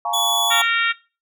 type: chord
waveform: sine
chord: Bb minor seventh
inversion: second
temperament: just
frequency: 699.2 / 839.1 / 932.3 / 1118.8 Hz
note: F5 / Ab5 / Bb5 / Db6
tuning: +2 / +18 / 0 / +16 cents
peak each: -26 dBFS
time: 0.05-0.62 s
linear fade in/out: 2 ms
type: tone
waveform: sawtooth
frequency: 3411 Hz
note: G#7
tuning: 46 cents sharp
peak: -16 dBFS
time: 0.13-0.62 s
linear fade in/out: 10 ms
type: harmonic tone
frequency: 461.2 Hz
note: A#4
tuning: 19 cents flat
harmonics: 3 / 4 / 5 / 6 / 7 / 8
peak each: -20 / -22 / -24 / -26 / -27 / -28 dBFS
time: 0.5-0.93 s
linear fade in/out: 20 ms
effects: noise-tail reverb RT60 0.3 s tail -19 dB re dry